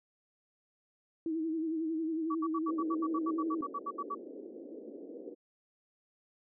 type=tone with vibrato; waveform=sine; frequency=321.3 Hz; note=E4; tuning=44 cents flat; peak=-31 dBFS; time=1.26-3.61 s; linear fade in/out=2 ms; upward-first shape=sine; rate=11 Hz; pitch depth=57 cents each way
type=tone bursts; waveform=sine; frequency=1141 Hz; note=C#6; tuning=50 cents sharp; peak=-33 dBFS; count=16; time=2.3-4.15 s; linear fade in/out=10 ms; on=50 ms; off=70 ms
type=band-pass noise; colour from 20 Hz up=white; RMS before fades=-46 dBFS; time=2.67-5.35 s; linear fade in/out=20 ms; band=250 to 490 Hz; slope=48 dB/octave
effects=none